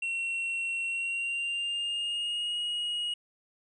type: tone with pitch glide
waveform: triangle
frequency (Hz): 2726 to 2888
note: F7 to F#7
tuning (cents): -43 to -43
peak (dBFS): -28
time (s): 0.02-3.14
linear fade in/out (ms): 5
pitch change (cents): +100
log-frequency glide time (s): 0.87-2.59
effects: resampled to 24000 Hz